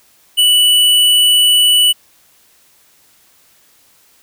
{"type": "tone", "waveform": "square", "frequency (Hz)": 2962, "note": "F#7", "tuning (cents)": 1, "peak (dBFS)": -8, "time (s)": [0.37, 1.93], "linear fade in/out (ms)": 20, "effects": ["white hiss -51 dBFS RMS until 4.22 s"]}